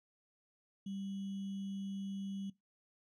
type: tone with sample-and-hold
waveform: sine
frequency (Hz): 196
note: G3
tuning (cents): 0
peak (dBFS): -39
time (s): 0.86-2.5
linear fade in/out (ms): 5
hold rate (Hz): 3150
effects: noise-tail reverb RT60 0.2 s tail -20 dB re dry + low-pass 6000 Hz 12 dB/octave